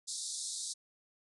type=band-pass noise; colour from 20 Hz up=white; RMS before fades=-40 dBFS; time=0.07-0.74 s; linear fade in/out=20 ms; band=3700 to 9800 Hz; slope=96 dB/octave; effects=none